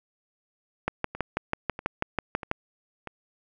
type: two click trains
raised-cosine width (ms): 0.5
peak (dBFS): -10 / -21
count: 11 / 4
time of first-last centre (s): 0.88-2.514 / 1.15-3.073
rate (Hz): 6.12 / 1.56
effects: none